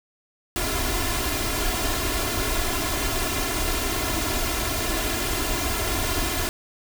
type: noise with comb filter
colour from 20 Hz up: pink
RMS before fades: -25 dBFS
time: 0.56-6.49 s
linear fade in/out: 0 ms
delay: 2.9 ms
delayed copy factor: +0.8
effects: none